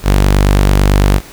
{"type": "tone", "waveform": "sawtooth", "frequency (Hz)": 49, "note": "G1", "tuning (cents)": 0, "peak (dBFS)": -3, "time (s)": [0.03, 1.21], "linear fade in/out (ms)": 50, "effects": ["pink hiss -35 dBFS RMS until 1.32 s"]}